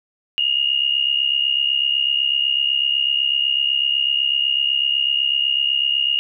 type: tone pair together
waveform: sine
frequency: 2819 / 2887 Hz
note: F7 / F#7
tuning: +16 / -43 cents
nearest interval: unison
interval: 41 cents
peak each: -19 dBFS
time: 0.38-6.19 s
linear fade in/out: 0 ms
effects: none